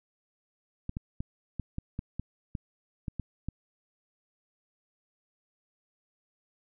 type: clicks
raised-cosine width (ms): 5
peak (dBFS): -21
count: 11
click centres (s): 0.894 / 0.969 / 1.205 / 1.597 / 1.784 / 1.991 / 2.196 / 2.552 / 3.082 / 3.197 / 3.486
effects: none

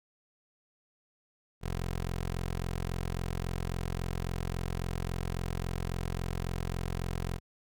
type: tone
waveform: 15% pulse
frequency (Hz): 43.65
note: F1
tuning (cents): 0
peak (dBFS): -26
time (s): 1.61-7.4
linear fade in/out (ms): 50
effects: none

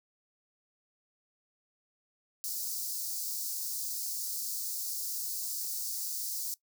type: high-pass noise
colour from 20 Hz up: white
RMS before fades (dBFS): -36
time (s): 2.44-6.54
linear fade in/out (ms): 0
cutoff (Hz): 4500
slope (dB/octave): 48
effects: noise-tail reverb RT60 0.1 s tail -20 dB re dry

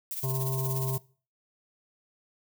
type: noise with tremolo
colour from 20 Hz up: violet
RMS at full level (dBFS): -33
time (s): 0.11-0.98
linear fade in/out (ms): 0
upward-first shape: sine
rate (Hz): 17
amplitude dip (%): 60
type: harmonic tone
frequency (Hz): 132.2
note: C3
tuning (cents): +18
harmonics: 1 / 3 / 5 / 7 / 8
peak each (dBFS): -28 / -38 / -42 / -45 / -46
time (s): 0.23-0.98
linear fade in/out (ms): 10
effects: noise-tail reverb RT60 0.4 s tail -22 dB re dry

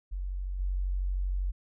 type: tone with level steps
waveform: sine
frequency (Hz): 46.39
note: F#1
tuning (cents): +5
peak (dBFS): -31 / -27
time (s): 0.11-1.52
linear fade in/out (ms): 20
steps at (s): 0.59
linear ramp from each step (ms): 10
effects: none

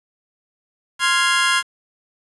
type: chord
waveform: 25% pulse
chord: F minor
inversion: second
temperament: equal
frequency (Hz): 1046.5 / 1396.9 / 1661.2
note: C6 / F6 / Ab6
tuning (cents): 0 / 0 / 0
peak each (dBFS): -16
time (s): 0.99-1.63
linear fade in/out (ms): 50
effects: resampled to 24000 Hz + 7-bit

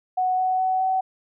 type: tone with pitch steps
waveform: sine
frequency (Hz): 740 / 745.1 / 750.3 / 755.5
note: F#5 / F#5 / F#5 / F#5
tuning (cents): 0 / +12 / +24 / +36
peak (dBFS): -19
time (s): 0.17-1.01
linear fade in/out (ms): 10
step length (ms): 210
effects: none

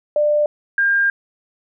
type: tone pair in turn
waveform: sine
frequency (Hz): 595 / 1605.1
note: D5 / G6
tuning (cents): +22 / +41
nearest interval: octave + perfect fourth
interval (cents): 1719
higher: second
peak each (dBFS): -13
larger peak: neither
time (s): 0.16-0.46 / 0.78-1.1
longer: second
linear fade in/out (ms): 2
effects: none

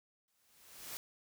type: noise with exponential growth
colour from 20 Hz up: white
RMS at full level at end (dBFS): -42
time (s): 0.28-0.97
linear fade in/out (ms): 0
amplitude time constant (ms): 150
effects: none

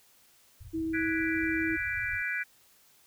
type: low-pass noise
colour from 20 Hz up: white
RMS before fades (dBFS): -47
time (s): 0.6-2.22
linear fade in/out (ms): 5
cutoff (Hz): 120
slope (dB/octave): 96
type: tone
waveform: sine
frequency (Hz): 322.9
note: E4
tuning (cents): -36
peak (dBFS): -29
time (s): 0.73-1.77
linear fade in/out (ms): 20
type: chord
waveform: sine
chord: G# half-diminished seventh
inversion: third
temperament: equal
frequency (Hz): 1480 / 1661.2 / 1975.5 / 2349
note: F#6 / G#6 / B6 / D7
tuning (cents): 0 / 0 / 0 / 0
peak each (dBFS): -35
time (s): 0.93-2.44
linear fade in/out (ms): 20
effects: white hiss -62 dBFS RMS until 3.06 s

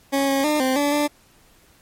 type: tone with pitch steps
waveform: 20% pulse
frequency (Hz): 275.6 / 273.2 / 301.4 / 260.7 / 288.4 / 293.9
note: C#4 / C#4 / D4 / C4 / D4 / D4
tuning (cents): -10 / -25 / +45 / -6 / -31 / +1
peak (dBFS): -13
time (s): 0.12-1.08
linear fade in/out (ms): 20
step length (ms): 160
effects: pink hiss -55 dBFS RMS until 1.81 s + MP3 64 kbps

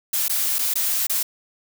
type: noise with dropouts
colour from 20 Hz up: blue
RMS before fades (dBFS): -22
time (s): 0.13-1.23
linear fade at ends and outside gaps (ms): 5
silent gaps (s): 0.282-0.295 / 0.585-0.59 / 0.739-0.755 / 1.069-1.096
effects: none

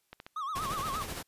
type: clicks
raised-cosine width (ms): 0.3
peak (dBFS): -28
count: 5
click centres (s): 0.13 / 0.201 / 0.265 / 0.653 / 0.735
type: tone with vibrato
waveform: triangle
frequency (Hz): 1174.7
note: D6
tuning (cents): 0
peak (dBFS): -31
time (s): 0.36-1.03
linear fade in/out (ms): 5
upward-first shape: sine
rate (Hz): 8.5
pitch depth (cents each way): 160
type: noise with tremolo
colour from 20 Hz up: pink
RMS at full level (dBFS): -37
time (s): 0.55-1.23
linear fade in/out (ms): 10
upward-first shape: sine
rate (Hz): 13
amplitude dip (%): 45
effects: white hiss -75 dBFS RMS until 1.27 s + resampled to 32000 Hz

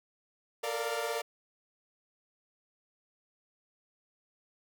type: chord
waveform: sawtooth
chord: Bb major seventh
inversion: third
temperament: equal with one note detuned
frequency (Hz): 449.5 / 466.2 / 587.3 / 698.5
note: A4 / Bb4 / D5 / F5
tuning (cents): +37 / 0 / 0 / 0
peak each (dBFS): -35 / -33 / -33 / -35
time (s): 0.63-1.22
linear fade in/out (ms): 10
effects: none

